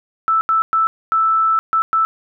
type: tone bursts at uneven times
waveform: sine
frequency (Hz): 1318.5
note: E6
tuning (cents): 0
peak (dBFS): -12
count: 6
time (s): 0.28-0.41 / 0.49-0.62 / 0.73-0.87 / 1.12-1.59 / 1.73-1.82 / 1.93-2.05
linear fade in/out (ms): 0
effects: none